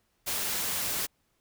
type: noise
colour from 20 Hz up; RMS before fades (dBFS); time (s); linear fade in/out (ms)
white; -31; 0.26-1.07; 20
effects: pink hiss -73 dBFS RMS until 1.4 s